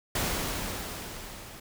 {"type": "noise with level ramp", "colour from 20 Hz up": "pink", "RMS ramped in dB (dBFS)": [-28, -46], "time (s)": [0.15, 1.6], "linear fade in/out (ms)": 5, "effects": []}